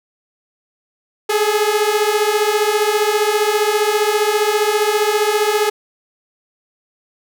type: beating tone pair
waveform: sawtooth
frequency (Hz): 414.5 / 429.5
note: G#4 / A4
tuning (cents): -3 / -42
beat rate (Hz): 15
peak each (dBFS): -13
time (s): 1.29-5.7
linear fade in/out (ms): 10
effects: none